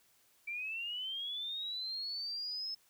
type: linear sweep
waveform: sine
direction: up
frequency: 2320 to 5240 Hz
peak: -37 dBFS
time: 0.47-2.75 s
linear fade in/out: 10 ms
effects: white hiss -69 dBFS RMS until 2.89 s